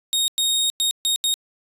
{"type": "tone bursts at uneven times", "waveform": "sawtooth", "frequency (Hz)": 3729, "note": "A#7", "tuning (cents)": 0, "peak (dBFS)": -15, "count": 5, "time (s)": [[0.13, 0.28], [0.38, 0.7], [0.8, 0.91], [1.05, 1.16], [1.24, 1.34]], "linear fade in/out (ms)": 0, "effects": ["resampled to 32000 Hz"]}